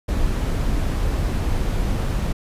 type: noise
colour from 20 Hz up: brown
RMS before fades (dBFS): -21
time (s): 0.08-2.33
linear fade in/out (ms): 10
effects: resampled to 32000 Hz